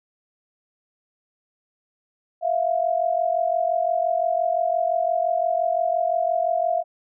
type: tone pair together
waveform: sine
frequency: 658 / 703.8 Hz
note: E5 / F5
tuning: -3 / +13 cents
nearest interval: minor second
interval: 116 cents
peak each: -22 dBFS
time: 2.41-6.84 s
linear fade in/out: 50 ms
effects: none